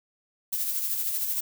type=noise with tremolo; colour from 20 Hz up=violet; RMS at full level=-27 dBFS; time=0.52-1.41 s; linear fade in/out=10 ms; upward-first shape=sine; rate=13 Hz; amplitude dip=40%; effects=none

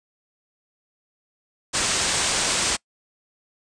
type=low-pass noise; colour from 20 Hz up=white; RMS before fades=-23 dBFS; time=1.73-2.77 s; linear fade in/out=20 ms; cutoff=9200 Hz; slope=96 dB/octave; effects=noise-tail reverb RT60 0.1 s tail -25 dB re dry + resampled to 22050 Hz

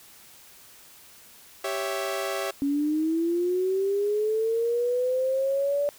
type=chord; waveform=sawtooth; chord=C# diminished; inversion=second; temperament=equal; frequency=392 / 554.4 / 659.3 Hz; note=G4 / C#5 / E5; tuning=0 / 0 / 0 cents; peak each=-28 dBFS; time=1.64-2.51 s; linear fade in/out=5 ms
type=linear sweep; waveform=sine; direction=up; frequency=277.2 to 581 Hz; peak=-22 dBFS; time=2.62-5.89 s; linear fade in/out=0 ms
effects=white hiss -51 dBFS RMS until 5.98 s

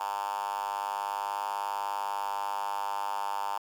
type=tone with high-pass filter; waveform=5% pulse; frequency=100.2 Hz; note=G2; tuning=38 cents sharp; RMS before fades=-33 dBFS; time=0-3.58 s; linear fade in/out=5 ms; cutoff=890 Hz; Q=6.6; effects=9-bit

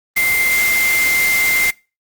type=tone in noise; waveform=sine; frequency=2092 Hz; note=C7; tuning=1 cent flat; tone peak=-13 dBFS; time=0.16-1.71 s; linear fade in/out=10 ms; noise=white; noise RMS=-21 dBFS; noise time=0.16-1.71 s; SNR=+5 dB; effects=noise-tail reverb RT60 0.3 s tail -24 dB re dry + Opus 32 kbps

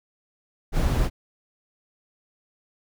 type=noise; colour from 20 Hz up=brown; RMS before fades=-21 dBFS; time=0.72-1.1 s; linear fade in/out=50 ms; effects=none

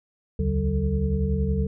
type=tone cluster; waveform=sine; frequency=65.9 / 76.6 / 143.9 / 190.1 / 444.4 Hz; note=C2 / D#2 / D3 / F#3 / A4; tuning=+13 / -27 / -35 / +47 / +17 cents; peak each=-30 / -24 / -29 / -27 / -31 dBFS; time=0.39-1.67 s; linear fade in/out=5 ms; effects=none

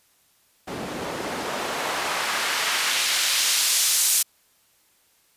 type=noise with band-pass filter sweep; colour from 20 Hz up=white; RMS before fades=-24 dBFS; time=0.67-4.23 s; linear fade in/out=10 ms; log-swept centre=230 to 8900 Hz; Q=0.72; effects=white hiss -62 dBFS RMS until 5.36 s + resampled to 32000 Hz

